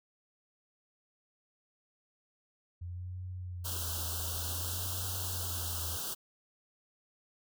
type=tone with vibrato; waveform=sine; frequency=86.8 Hz; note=F2; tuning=10 cents flat; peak=-38 dBFS; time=2.81-5.97 s; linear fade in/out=10 ms; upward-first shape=sine; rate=0.55 Hz; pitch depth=92 cents each way
type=band-stop noise; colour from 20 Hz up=white; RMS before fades=-38 dBFS; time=3.64-6.15 s; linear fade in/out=20 ms; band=1600 to 2800 Hz; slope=96 dB/octave
effects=none